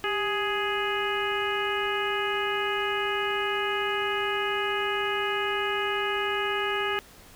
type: harmonic tone with a mistuned harmonic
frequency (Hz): 416.7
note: G#4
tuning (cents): +6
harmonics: 1 / 2 / 3 / 4 / 5 / 6 / 7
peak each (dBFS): -30 / -34 / -32 / -32 / -36 / -36 / -34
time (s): 0.04-6.99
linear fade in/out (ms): 0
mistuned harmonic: 1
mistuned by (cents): -77
effects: pink hiss -51 dBFS RMS until 7.35 s